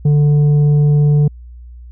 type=tone with tanh clipping; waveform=sine; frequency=147.1 Hz; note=D3; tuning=3 cents sharp; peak=-9 dBFS; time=0.05-1.28 s; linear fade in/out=5 ms; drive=5 dB; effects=added 60 Hz sine -32 dBFS peak until 1.91 s